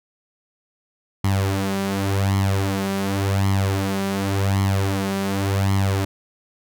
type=tone with flanger; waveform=sawtooth; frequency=97.8 Hz; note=G2; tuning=4 cents flat; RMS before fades=-21 dBFS; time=1.24-6.05 s; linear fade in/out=5 ms; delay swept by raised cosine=0.95 to 5.05 ms; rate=0.89 Hz; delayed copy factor=+0.75; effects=none